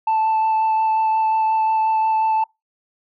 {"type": "tone with vibrato", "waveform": "sine", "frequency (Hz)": 880, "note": "A5", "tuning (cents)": 0, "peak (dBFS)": -13, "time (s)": [0.07, 2.44], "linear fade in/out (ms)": 5, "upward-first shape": "sine", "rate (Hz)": 5.6, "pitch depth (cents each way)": 9, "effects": ["noise-tail reverb RT60 0.2 s tail -26 dB re dry", "tanh soft clip ceiling -14 dBFS"]}